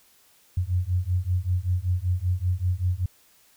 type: beating tone pair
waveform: sine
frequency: 88 / 93.2 Hz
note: F2 / F#2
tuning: +14 / +13 cents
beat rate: 5.2 Hz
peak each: -25 dBFS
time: 0.57-3.06 s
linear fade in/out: 5 ms
effects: white hiss -59 dBFS RMS until 3.56 s